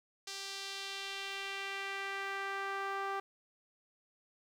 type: tone with band-pass filter sweep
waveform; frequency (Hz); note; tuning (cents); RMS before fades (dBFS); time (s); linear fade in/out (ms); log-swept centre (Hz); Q
sawtooth; 392.7; G4; +3; -40; 0.27-3.2; 5; 5100 to 1100; 1.5
effects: 11-bit